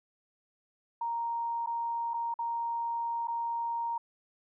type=tone with dropouts; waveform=sine; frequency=932.3 Hz; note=A#5; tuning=in tune; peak=-30 dBFS; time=1.01-3.98 s; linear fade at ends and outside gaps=5 ms; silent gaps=1.662-1.671 / 2.136-2.14 / 2.341-2.389 / 3.273-3.281 s; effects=none